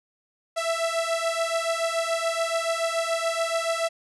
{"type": "beating tone pair", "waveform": "sawtooth", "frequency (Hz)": [659.3, 666.3], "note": ["E5", "E5"], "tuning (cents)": [0, 18], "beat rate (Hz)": 7, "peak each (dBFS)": -23, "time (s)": [0.56, 3.89], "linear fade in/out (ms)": 20, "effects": ["resampled to 24000 Hz"]}